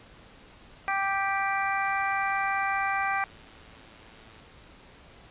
harmonic tone, 392.2 Hz, G4, 1 cent sharp, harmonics 2 / 3 / 4 / 5 / 6, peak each -29 / -31 / -32 / -33 / -34 dBFS, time 0.88-3.24 s, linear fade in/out 0 ms
click train, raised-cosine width 0.2 ms, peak -37 dBFS, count 284, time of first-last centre 1.85-4.4 s, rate 111 Hz
effects pink hiss -52 dBFS RMS until 5.3 s + resampled to 8000 Hz

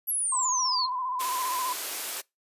sine exponential sweep, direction down, 11840 to 4118 Hz, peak -25 dBFS, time 0.07-0.87 s, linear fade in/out 20 ms
sine tone with vibrato, 1016 Hz, B5, 49 cents sharp, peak -28 dBFS, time 0.32-1.73 s, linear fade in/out 5 ms, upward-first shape square, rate 15 Hz, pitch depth 44 cents each way
white high-pass noise, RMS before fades -33 dBFS, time 1.19-2.22 s, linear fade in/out 20 ms, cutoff 300 Hz, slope 24 dB/octave
effects noise-tail reverb RT60 0.2 s tail -24 dB re dry + resampled to 32000 Hz

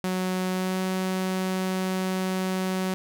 sawtooth tone with pitch glide, 185 to 187.04 Hz, F#3 to F#3, 0 to +19 cents, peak -21 dBFS, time 0.04-2.94 s, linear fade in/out 0 ms, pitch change +19 cents, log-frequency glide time 0.51-0.8 s, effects none

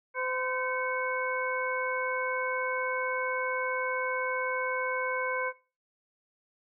harmonic tone with a mistuned harmonic, 512 Hz, C5, 38 cents flat, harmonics 1 / 2 / 3 / 4, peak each -34 / -34 / -34 / -34 dBFS, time 0.14-5.53 s, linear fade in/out 50 ms, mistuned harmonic 4, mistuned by +130 cents, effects noise-tail reverb RT60 0.3 s tail -17 dB re dry

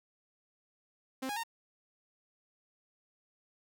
sawtooth tone with pitch steps, 262.8 / 825 / 918 Hz, C4 / G#5 / A#5, +8 / -12 / -27 cents, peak -31 dBFS, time 1.22-1.436 s, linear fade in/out 10 ms, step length 72 ms, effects none

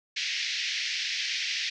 pink band-pass noise, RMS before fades -31 dBFS, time 0.16-1.7 s, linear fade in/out 10 ms, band 1900 to 5800 Hz, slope 48 dB/octave, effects none

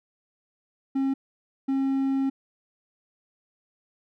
triangle tone pair in turn, 270 / 270 Hz, C#4 / C#4, -45 / -45 cents, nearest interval unison, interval 0 cents, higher neither, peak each -20 dBFS, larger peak neither, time 0.95-1.14 / 1.68-2.3 s, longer second, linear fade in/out 10 ms, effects none

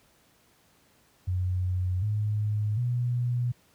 sine tone with pitch steps, 91.4 / 105.6 / 122 Hz, F#2 / G#2 / B2, -21 / +29 / -21 cents, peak -24 dBFS, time 1.27-3.52 s, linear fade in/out 10 ms, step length 750 ms, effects pink hiss -63 dBFS RMS until 3.74 s + high-pass 60 Hz 12 dB/octave

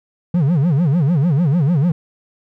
triangle tone with vibrato, 155.56 Hz, D#3, in tune, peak -10 dBFS, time 0.34-1.92 s, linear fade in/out 5 ms, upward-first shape sine, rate 6.7 Hz, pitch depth 270 cents each way, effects none

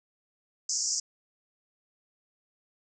white band-pass noise, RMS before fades -30 dBFS, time 0.69-1 s, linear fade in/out 5 ms, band 5000 to 7400 Hz, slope 96 dB/octave, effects none

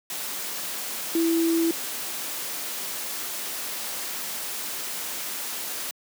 sine tone in noise, 331.1 Hz, E4, 8 cents sharp, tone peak -19 dBFS, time 1.15-1.71 s, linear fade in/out 2 ms, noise white, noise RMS -32 dBFS, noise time 0.1-5.91 s, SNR +10 dB, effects high-pass 200 Hz 12 dB/octave

